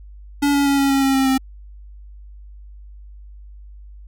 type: tone with pitch steps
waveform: square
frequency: 285.5 / 282.4 / 279.3 / 276.3 / 273.2 / 270.3 / 267.3 / 264.4 Hz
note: D4 / C#4 / C#4 / C#4 / C#4 / C#4 / C4 / C4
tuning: -49 / +32 / +13 / -6 / -25 / -44 / +37 / +18 cents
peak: -15 dBFS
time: 0.42-1.38 s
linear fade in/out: 10 ms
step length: 120 ms
effects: added 50 Hz sine -37 dBFS peak until 4.07 s